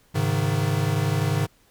square chord, Ab suspended fourth, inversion none, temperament equal with one note detuned, 103.83 / 135.35 / 155.56 Hz, Ab2 / Db3 / Eb3, 0 / -41 / 0 cents, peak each -26 dBFS, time 0.14-1.47 s, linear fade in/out 20 ms, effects pink hiss -60 dBFS RMS until 1.7 s

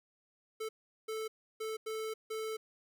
square tone bursts at uneven times, 439 Hz, A4, 4 cents flat, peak -37 dBFS, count 5, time 0.6-0.69 / 1.08-1.28 / 1.6-1.77 / 1.86-2.14 / 2.3-2.57 s, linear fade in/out 10 ms, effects none

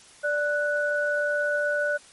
sine tone pair together, 587.3 / 1480 Hz, D5 / F#6, 0 / 0 cents, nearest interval octave + major third, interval 1600 cents, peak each -25 dBFS, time 0.23-1.98 s, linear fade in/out 20 ms, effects white hiss -51 dBFS RMS until 2.12 s + MP3 48 kbps

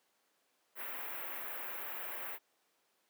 white band-stop noise, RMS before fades -42 dBFS, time 0.75-2.39 s, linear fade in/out 50 ms, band 2400 to 15000 Hz, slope 24 dB/octave, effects pink hiss -75 dBFS RMS until 3.09 s + high-pass 400 Hz 12 dB/octave

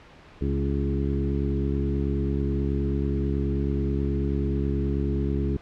harmonic tone with a mistuned harmonic, 69.3 Hz, C#2, in tune, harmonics 1 / 2 / 3 / 4 / 5 / 6, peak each -26 / -29 / -31 / -32 / -33 / -34 dBFS, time 0.41-5.57 s, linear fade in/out 5 ms, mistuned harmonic 4, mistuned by +19 cents, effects pink hiss -49 dBFS RMS until 5.61 s + low-pass 3000 Hz 12 dB/octave

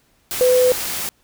sine tone in noise, 503 Hz, B4, 32 cents sharp, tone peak -11 dBFS, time 0.41-0.72 s, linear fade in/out 0 ms, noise white, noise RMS -25 dBFS, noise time 0.31-1.09 s, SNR +11 dB, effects pink hiss -60 dBFS RMS until 1.23 s

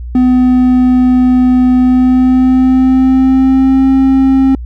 triangle tone with pitch glide, 252.3 to 266.5 Hz, B3 to C4, +37 to +32 cents, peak -3 dBFS, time 0.15-4.55 s, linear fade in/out 2 ms, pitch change +95 cents, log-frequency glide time 1.77-3.9 s, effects added 60 Hz sine -20 dBFS peak until 4.65 s

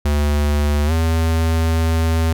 square tone with pitch glide, 73.42 to 81.46 Hz, D2 to E2, 0 to -20 cents, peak -15 dBFS, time 0.05-2.33 s, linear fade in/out 5 ms, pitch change +180 cents, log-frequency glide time 0.86-0.92 s, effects none

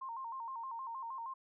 sine tone with vibrato, 987.8 Hz, B5, in tune, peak -40 dBFS, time 0.01-1.34 s, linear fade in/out 10 ms, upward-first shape square, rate 6.4 Hz, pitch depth 120 cents each way, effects none

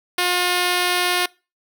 5% pulse tone, 357.5 Hz, F4, 41 cents sharp, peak -6 dBFS, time 0.18-1.26 s, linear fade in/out 5 ms, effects noise-tail reverb RT60 0.3 s tail -24 dB re dry

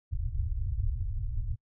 pink low-pass noise, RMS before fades -31 dBFS, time 0.11-1.56 s, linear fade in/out 20 ms, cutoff 120 Hz, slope 96 dB/octave, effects noise-tail reverb RT60 0.1 s tail -26 dB re dry

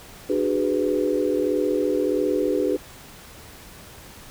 sine chord, G# half-diminished seventh, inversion second, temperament just, 299 / 373.8 / 415.3 / 498.4 Hz, D4 / F#4 / G#4 / B4, +31 / +18 / 0 / +16 cents, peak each -25 dBFS, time 0.29-2.77 s, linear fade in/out 10 ms, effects pink hiss -44 dBFS RMS until 4.3 s

